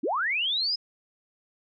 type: linear sweep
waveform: sine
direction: up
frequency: 220 to 5150 Hz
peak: -24 dBFS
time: 0.03-0.76 s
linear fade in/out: 10 ms
effects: none